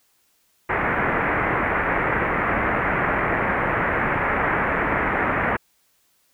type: low-pass noise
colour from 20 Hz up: white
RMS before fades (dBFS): -22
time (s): 0.69-5.57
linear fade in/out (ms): 10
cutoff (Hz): 2100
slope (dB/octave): 48
effects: white hiss -64 dBFS RMS until 6.33 s